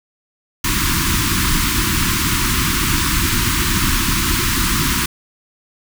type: band-stop noise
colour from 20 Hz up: pink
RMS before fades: -17 dBFS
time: 0.64-5.06 s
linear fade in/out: 5 ms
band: 360 to 950 Hz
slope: 96 dB/octave
effects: none